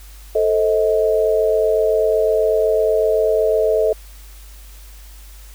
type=chord; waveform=sine; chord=A diminished; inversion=none; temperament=just; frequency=440 / 528 / 633.6 Hz; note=A4 / C5 / Eb5; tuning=0 / +16 / +31 cents; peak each=-16 / -22 / -17 dBFS; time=0.35-3.93 s; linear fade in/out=5 ms; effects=added 50 Hz sine -37 dBFS peak until 5.54 s + white hiss -46 dBFS RMS until 5.54 s